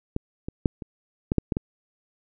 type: clicks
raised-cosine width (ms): 3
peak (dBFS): -13 / -18 / -6 / -22 / -9 / -6 / -11 / -13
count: 8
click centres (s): 0.164 / 0.485 / 0.658 / 0.822 / 1.319 / 1.383 / 1.522 / 1.569
effects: none